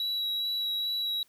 triangle tone with vibrato, 3898 Hz, B7, 23 cents flat, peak -27 dBFS, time 0-1.23 s, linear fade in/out 2 ms, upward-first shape sine, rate 2.4 Hz, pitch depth 12 cents each way, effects white hiss -66 dBFS RMS until 1.28 s + high-pass 100 Hz 12 dB/octave

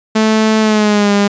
sawtooth tone with pitch glide, 218.4 to 202.6 Hz, A3 to G#3, -13 to -43 cents, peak -5 dBFS, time 0.15-1.28 s, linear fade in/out 10 ms, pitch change -130 cents, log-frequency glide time 0.6-1.12 s, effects resampled to 16000 Hz

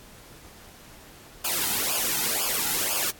white noise with flanger, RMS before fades -26 dBFS, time 1.44-3.11 s, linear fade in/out 10 ms, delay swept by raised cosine 0.5 to 1.8 ms, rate 2 Hz, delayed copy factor -0.9, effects pink hiss -49 dBFS RMS until 3.19 s + AAC 64 kbps

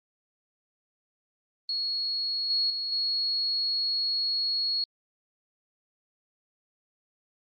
sine tone with level steps, 4330 Hz, C#8, 41 cents flat, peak -27 / -23 / -29 / -25 dBFS, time 1.69-4.84 s, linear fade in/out 2 ms, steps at 2.5 / 2.7 / 2.92 s, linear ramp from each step 2 ms, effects Opus 32 kbps

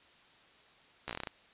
slowing click train, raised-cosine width 0.3 ms, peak -21 dBFS, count 9, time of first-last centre 1.08-1.272 s, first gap 14 ms, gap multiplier 1.15, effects white hiss -61 dBFS RMS until 1.53 s + resampled to 8000 Hz

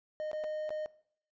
triangle tone with dropouts, 615 Hz, D#5, 20 cents flat, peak -32 dBFS, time 0.2-0.86 s, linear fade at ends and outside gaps 0 ms, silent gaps 0.315-0.331 / 0.438-0.442 / 0.693-0.705 s, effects noise-tail reverb RT60 0.6 s tail -20 dB re dry + resampled to 16000 Hz

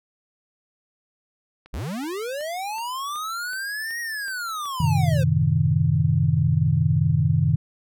click train, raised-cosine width 0.3 ms, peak -30 dBFS, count 9, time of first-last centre 1.66-4.656 s, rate 2.67 Hz
square linear two-way sweep, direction up then down, 40.57 to 1896 to 496.2 Hz, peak -28 dBFS, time 1.73-5.24 s, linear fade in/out 10 ms, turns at 4 s
sine chord, F# diminished seventh, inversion none, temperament equal, 92.5 / 110 / 130.81 / 155.56 Hz, F#2 / A2 / C3 / Eb3, 0 / 0 / 0 / 0 cents, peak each -24 / -26 / -22 / -20 dBFS, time 4.8-7.56 s, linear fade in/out 5 ms
effects none

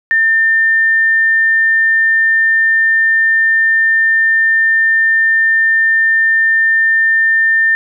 sine tone, 1800 Hz, A6, 39 cents sharp, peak -8 dBFS, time 0.11-7.75 s, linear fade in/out 0 ms, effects none

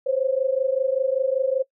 sine tone pair together, 517.8 / 543 Hz, C5 / C#5, -18 / -36 cents, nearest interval minor second, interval 82 cents, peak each -22 dBFS, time 0.06-1.63 s, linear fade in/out 10 ms, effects noise-tail reverb RT60 0.1 s tail -22 dB re dry

